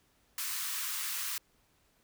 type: high-pass noise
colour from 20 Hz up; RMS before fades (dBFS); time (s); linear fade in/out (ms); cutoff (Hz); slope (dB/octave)
white; -36; 0.38-1.38; 2; 1000; 48
effects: pink hiss -70 dBFS RMS until 2.03 s